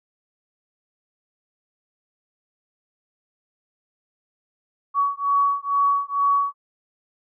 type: beating tone pair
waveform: sine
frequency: 1126 / 1128.2 Hz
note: C#6 / C#6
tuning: +27 / +30 cents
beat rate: 2.2 Hz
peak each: -21 dBFS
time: 4.94-6.54 s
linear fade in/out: 50 ms
effects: none